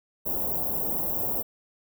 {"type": "band-stop noise", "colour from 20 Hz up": "white", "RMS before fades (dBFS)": -28, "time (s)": [0.25, 1.43], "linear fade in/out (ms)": 20, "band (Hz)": [780, 15000], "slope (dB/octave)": 24, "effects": []}